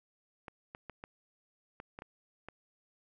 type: clicks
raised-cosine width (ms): 0.5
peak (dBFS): -29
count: 8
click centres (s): 0.482 / 0.749 / 0.897 / 1.039 / 1.801 / 1.989 / 2.021 / 2.486
effects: none